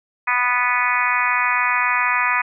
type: harmonic tone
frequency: 246.9 Hz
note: B3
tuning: in tune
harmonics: 3 / 4 / 5 / 6 / 7 / 8 / 9 / 10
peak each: -33 / -22 / -23 / -27 / -25 / -23 / -26 / -24 dBFS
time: 0.27-2.42 s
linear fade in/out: 10 ms
effects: none